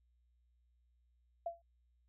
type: tone with exponential decay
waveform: sine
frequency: 679 Hz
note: F5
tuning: 49 cents flat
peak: -33 dBFS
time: 1.46-1.62 s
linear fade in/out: 5 ms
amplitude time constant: 33 ms
effects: added 60 Hz sine -70 dBFS peak until 2.08 s